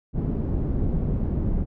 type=low-pass noise; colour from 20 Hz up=pink; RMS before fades=-24 dBFS; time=0.13-1.66 s; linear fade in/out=50 ms; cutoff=270 Hz; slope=12 dB/octave; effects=none